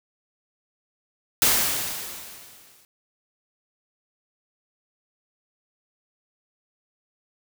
white noise with exponential decay, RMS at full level -17 dBFS, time 1.42-2.85 s, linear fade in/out 1 ms, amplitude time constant 310 ms, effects none

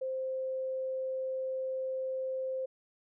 sine tone, 523 Hz, C5, 1 cent flat, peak -32 dBFS, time 0.01-2.66 s, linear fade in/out 10 ms, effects none

